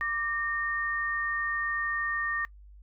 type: tone pair together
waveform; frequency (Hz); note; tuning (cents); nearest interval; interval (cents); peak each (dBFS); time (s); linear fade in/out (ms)
sine; 1177.7 / 1837; D6 / A#6; +4 / -26; minor sixth; 770; -33 / -29; 0.01-2.45; 0
effects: noise-tail reverb RT60 0.1 s tail -22 dB re dry + added 50 Hz sine -48 dBFS peak until 2.82 s